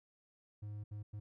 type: tone bursts at uneven times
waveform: triangle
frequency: 104.4 Hz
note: G#2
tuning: 10 cents sharp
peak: -40 dBFS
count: 3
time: 0.62-0.84 / 0.91-1.03 / 1.13-1.2 s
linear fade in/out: 10 ms
effects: none